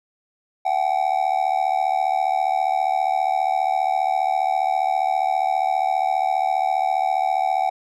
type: tone with amplitude modulation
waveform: triangle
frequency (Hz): 759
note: F#5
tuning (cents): +44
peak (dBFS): -12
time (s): 0.65-7.7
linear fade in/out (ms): 10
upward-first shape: sine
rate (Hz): 74.9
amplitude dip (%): 95
effects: none